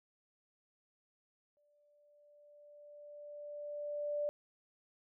sine tone with exponential growth, 587.3 Hz, D5, in tune, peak -32 dBFS, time 1.57-4.29 s, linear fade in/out 0 ms, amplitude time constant 590 ms, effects none

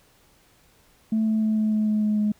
sine tone with pitch steps, 220 / 218.6 / 217.2 / 215.8 / 214.5 / 213.1 / 211.8 / 210.4 Hz, A3 / A3 / A3 / A3 / A3 / G#3 / G#3 / G#3, 0 / -11 / -22 / -33 / -44 / +45 / +34 / +23 cents, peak -18 dBFS, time 1.12-2.32 s, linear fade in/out 5 ms, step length 150 ms, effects tanh soft clip ceiling -16 dBFS + pink hiss -59 dBFS RMS until 2.39 s

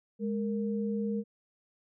sine tone pair together, 207.7 / 463.6 Hz, G#3 / A#4, 0 / -10 cents, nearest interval octave + major second, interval 1390 cents, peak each -30 / -35 dBFS, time 0.19-1.24 s, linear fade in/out 50 ms, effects none

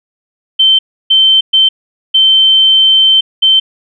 sine tone bursts at uneven times, 3100 Hz, G7, 20 cents flat, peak -4 dBFS, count 5, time 0.59-0.79 / 1.1-1.41 / 1.53-1.69 / 2.14-3.21 / 3.42-3.6 s, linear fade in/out 10 ms, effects none

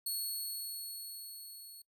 10% pulse tone with level ramp, 4357 Hz, C#8, 31 cents flat, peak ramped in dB -27 to -43 dBFS, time 0.06-1.82 s, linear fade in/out 5 ms, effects noise-tail reverb RT60 0.1 s tail -25 dB re dry

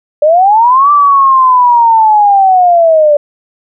sine linear two-way sweep, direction up then down, 578 to 1174.7 to 578 Hz, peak -3 dBFS, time 0.22-3.17 s, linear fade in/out 5 ms, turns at 0.91 s, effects none

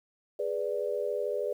sine chord, G# diminished, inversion none, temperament equal, 415.3 / 493.9 / 587.3 Hz, G#4 / B4 / D5, 0 / 0 / 0 cents, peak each -33 dBFS, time 0.39-1.53 s, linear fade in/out 5 ms, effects 10-bit

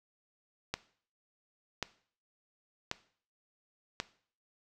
click train, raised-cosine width 0.2 ms, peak -15 dBFS, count 4, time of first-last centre 0.74-4.001 s, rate 0.92 Hz, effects noise-tail reverb RT60 0.5 s tail -17 dB re dry

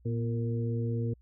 harmonic tone with a mistuned harmonic, 115.6 Hz, A#2, 14 cents flat, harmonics 1 / 2 / 3 / 4, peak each -29 / -36 / -42 / -38 dBFS, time 0.05-1.14 s, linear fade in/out 10 ms, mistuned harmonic 2, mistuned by +60 cents, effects added 60 Hz sine -57 dBFS peak until 1.21 s

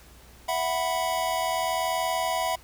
square chord, E suspended second, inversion none, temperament equal, 659.3 / 740 / 987.8 Hz, E5 / F#5 / B5, 0 / 0 / 0 cents, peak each -30 dBFS, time 0.48-2.56 s, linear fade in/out 10 ms, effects added 60 Hz sine -52 dBFS peak until 2.63 s + pink hiss -53 dBFS RMS until 2.63 s

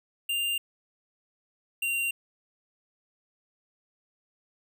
square tone pair in turn, 2794 / 2767 Hz, F7 / F7, 0 / -17 cents, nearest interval unison, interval 17 cents, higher first, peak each -27 dBFS, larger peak neither, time 0.29-0.58 / 1.82-2.11 s, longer neither, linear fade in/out 5 ms, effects none

